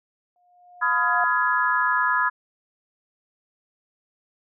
sine tone with exponential growth, 713 Hz, F5, 36 cents sharp, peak -23 dBFS, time 0.36-1.24 s, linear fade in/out 1 ms, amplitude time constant 190 ms
sine chord, F half-diminished seventh, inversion second, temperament just, 1005.8 / 1257.2 / 1396.9 / 1676.3 Hz, Cb6 / Eb6 / F6 / Ab6, +31 / +18 / 0 / +16 cents, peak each -23 / -25 / -27 / -23 dBFS, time 0.81-2.3 s, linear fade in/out 20 ms
effects none

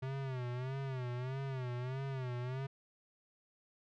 square tone with vibrato, 129.3 Hz, C3, 20 cents flat, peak -38 dBFS, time 0.02-2.67 s, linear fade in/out 10 ms, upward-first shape sine, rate 1.6 Hz, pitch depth 100 cents each way, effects low-pass 3000 Hz 12 dB/octave

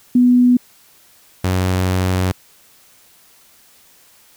sine / sawtooth tone pair in turn, 246.9 / 92.48 Hz, B3 / F#2, 0 / 0 cents, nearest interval octave + perfect fourth, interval 1700 cents, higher first, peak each -8 / -11 dBFS, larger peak first, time 0.15-0.57 / 1.44-2.32 s, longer second, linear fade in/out 5 ms, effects white hiss -50 dBFS RMS until 4.36 s

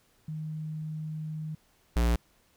sine / square tone pair in turn, 155.56 / 58.52 Hz, D#3 / A#1, 0 / +7 cents, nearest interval octave + perfect fourth, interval 1693 cents, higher first, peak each -33 / -23 dBFS, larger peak second, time 0.28-1.55 / 1.96-2.16 s, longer first, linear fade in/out 5 ms, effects pink hiss -66 dBFS RMS until 2.56 s

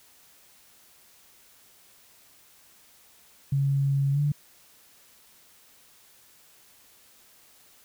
sine tone with pitch glide, 138.59 to 145.9 Hz, C#3 to D3, 0 to -11 cents, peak -21 dBFS, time 3.52-4.32 s, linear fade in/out 5 ms, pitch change +89 cents, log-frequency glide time 4.12-4.2 s, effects white hiss -57 dBFS RMS until 7.84 s

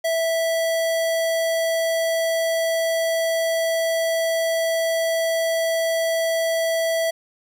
square tone, 657 Hz, E5, 6 cents flat, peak -20 dBFS, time 0.04-7.11 s, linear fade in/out 10 ms, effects none

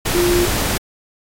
sine tone in noise, 350.9 Hz, F4, 8 cents sharp, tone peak -14 dBFS, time 0.14-0.46 s, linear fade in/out 10 ms, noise pink, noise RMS -19 dBFS, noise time 0.05-0.78 s, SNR +2 dB, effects AAC 48 kbps

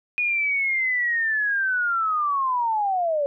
sine linear sweep, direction down, 2468 to 554.4 Hz, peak -20 dBFS, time 0.18-3.26 s, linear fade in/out 0 ms, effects none

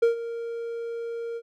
triangle tone with ADSR envelope, 464.9 Hz, A#4, 5 cents flat, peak -13 dBFS, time 0.02-1.42 s, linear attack 10 ms, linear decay 120 ms, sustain -15 dB, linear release 54 ms, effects none

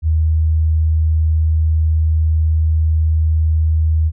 sine tone, 79.1 Hz, D#2, 29 cents sharp, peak -11 dBFS, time 0.02-4.12 s, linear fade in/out 50 ms, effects none

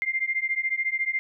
sine beating tone pair, 2094 / 2108 Hz, C7 / C7, +1 / +12 cents, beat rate 14 Hz, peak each -27 dBFS, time 0.02-1.19 s, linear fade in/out 0 ms, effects none

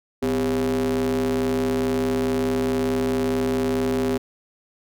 square ring-modulated tone, 73.42 Hz, D2, in tune, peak -18 dBFS, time 0.22-4.18 s, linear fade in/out 10 ms, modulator 326 Hz, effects none

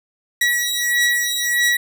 sawtooth beating tone pair, 1927 / 1928.6 Hz, B6 / B6, -43 / -42 cents, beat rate 1.6 Hz, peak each -16 dBFS, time 0.41-1.77 s, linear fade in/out 5 ms, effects none

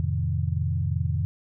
sine chord, F dominant seventh, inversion none, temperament equal, 87.31 / 110 / 130.81 / 155.56 Hz, F2 / A2 / C3 / Eb3, 0 / 0 / 0 / 0 cents, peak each -26 / -30 / -29 / -30 dBFS, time 0-1.25 s, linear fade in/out 0 ms, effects none

